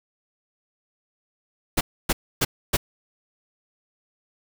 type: noise bursts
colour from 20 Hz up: pink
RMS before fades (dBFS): -20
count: 4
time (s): 1.77-2.77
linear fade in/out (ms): 10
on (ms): 40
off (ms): 280
effects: none